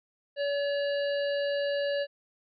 harmonic tone with a mistuned harmonic, 569 Hz, C#5, 45 cents sharp, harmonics 1 / 3 / 5 / 7 / 8, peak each -27 / -37 / -41 / -44 / -45 dBFS, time 0.36-2.07 s, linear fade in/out 50 ms, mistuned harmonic 8, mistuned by +19 cents, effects none

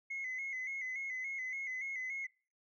sine tone with vibrato, 2096 Hz, C7, 2 cents sharp, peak -36 dBFS, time 0.1-2.27 s, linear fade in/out 10 ms, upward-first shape square, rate 3.5 Hz, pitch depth 57 cents each way, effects noise-tail reverb RT60 0.4 s tail -26 dB re dry + tanh soft clip ceiling -34 dBFS

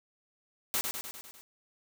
white noise with echo, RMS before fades -30 dBFS, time 0.74-0.81 s, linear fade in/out 0 ms, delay 100 ms, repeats 6, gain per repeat -4 dB, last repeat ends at 1.41 s, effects none

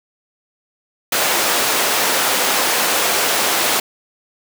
pink high-pass noise, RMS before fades -17 dBFS, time 1.12-3.8 s, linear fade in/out 5 ms, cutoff 480 Hz, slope 12 dB/octave, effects none

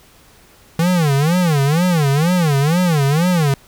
square tone with vibrato, 158.4 Hz, D#3, 31 cents sharp, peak -13 dBFS, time 0.79-3.54 s, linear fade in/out 2 ms, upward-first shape sine, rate 2.1 Hz, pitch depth 250 cents each way, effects pink hiss -48 dBFS RMS until 3.67 s

